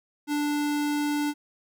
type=tone; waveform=square; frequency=293.7 Hz; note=D4; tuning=in tune; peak=-25 dBFS; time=0.27-1.34 s; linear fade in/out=50 ms; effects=none